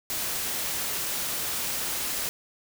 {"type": "noise", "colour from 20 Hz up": "white", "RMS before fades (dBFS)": -30, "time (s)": [0.1, 2.29], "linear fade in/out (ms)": 0, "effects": []}